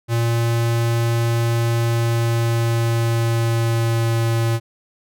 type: tone with pitch glide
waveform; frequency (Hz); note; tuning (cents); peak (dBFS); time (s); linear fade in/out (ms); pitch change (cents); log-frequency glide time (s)
square; 116.54 to 115; A#2 to A#2; 0 to -23; -17; 0.08-4.6; 50; -23; 1.78-4.22
effects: none